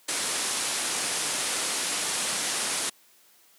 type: low-pass noise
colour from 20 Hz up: white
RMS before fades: -29 dBFS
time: 0.08-2.9 s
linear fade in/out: 10 ms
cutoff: 11000 Hz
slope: 96 dB/octave
effects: white hiss -59 dBFS RMS until 3.58 s + high-pass 200 Hz 12 dB/octave